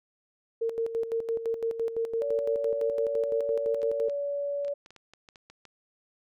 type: tone with tremolo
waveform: sine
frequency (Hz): 456.9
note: A#4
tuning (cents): -35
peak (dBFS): -25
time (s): 0.61-4.09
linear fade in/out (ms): 10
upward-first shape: square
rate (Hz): 5.9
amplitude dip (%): 65
type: tone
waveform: sine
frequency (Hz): 570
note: C#5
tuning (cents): +48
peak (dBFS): -28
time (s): 2.21-4.74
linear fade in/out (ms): 10
type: clicks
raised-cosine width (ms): 0.2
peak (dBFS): -33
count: 12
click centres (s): 3.818 / 4.097 / 4.648 / 4.681 / 4.861 / 4.906 / 4.963 / 5.136 / 5.288 / 5.358 / 5.5 / 5.653
effects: none